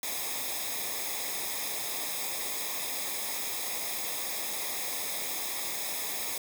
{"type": "noise with comb filter", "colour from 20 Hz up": "white", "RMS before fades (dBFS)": -34, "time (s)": [0.03, 6.38], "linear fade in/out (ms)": 2, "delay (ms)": 0.68, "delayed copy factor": -0.75, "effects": []}